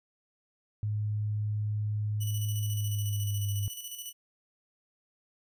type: tone with pitch glide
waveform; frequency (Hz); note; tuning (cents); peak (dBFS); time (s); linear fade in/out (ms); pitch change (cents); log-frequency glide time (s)
sine; 105.5 to 101.32; G#2 to G#2; +28 to -42; -28; 0.83-3.68; 0; -70; 2.59-3.51
type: tone with tremolo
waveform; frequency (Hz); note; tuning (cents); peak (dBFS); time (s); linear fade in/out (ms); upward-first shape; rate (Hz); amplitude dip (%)
10% pulse; 2960; F#7; 0; -29; 2.2-4.13; 20; square; 14; 50
effects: none